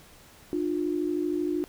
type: tone pair together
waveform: sine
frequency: 301.7 / 354.7 Hz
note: D4 / F4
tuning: +47 / +27 cents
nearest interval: minor third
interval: 280 cents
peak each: -28 dBFS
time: 0.53-1.64 s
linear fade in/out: 0 ms
effects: pink hiss -53 dBFS RMS until 1.68 s